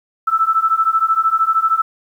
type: beating tone pair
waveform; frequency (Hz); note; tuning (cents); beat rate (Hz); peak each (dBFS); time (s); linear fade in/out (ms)
sine; 1312 / 1325; E6 / E6; -9 / +9; 13; -16 / -15; 0.27-1.82; 10
effects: 8-bit